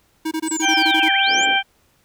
square tone bursts, 318.1 Hz, D#4, 38 cents sharp, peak -21 dBFS, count 10, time 0.25-1.088 s, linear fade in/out 10 ms, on 64 ms, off 22 ms
sine linear two-way sweep, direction down then up, 8260 to 1522 to 7640 Hz, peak -24 dBFS, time 0.46-1.46 s, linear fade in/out 20 ms, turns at 1.13 s
harmonic tone, 784 Hz, G5, in tune, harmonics 1 / 2 / 3 / 4, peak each -20 / -20 / -20 / -20 dBFS, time 0.61-1.63 s, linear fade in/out 50 ms
white band-pass noise, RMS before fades -33 dBFS, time 1.26-1.58 s, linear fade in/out 50 ms, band 260 to 450 Hz, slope 24 dB/octave
effects pink hiss -60 dBFS RMS until 2.04 s

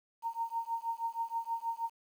sine tone with tremolo, 920 Hz, A#5, 23 cents flat, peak -29 dBFS, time 0.22-1.9 s, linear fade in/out 50 ms, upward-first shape triangle, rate 6.3 Hz, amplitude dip 100%, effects 10-bit

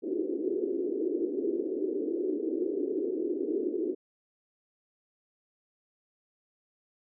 pink band-pass noise, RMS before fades -31 dBFS, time 0.02-3.95 s, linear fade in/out 20 ms, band 310 to 410 Hz, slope 48 dB/octave, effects none

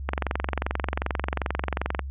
click train, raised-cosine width 0.5 ms, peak -10 dBFS, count 44, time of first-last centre 0.09-1.993 s, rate 22.6 Hz, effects added 68 Hz sine -31 dBFS peak until 2.1 s + resampled to 8000 Hz

